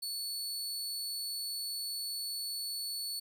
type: tone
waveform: sawtooth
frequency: 4435 Hz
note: C#8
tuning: in tune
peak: -33 dBFS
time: 0.02-3.2 s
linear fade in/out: 10 ms
effects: none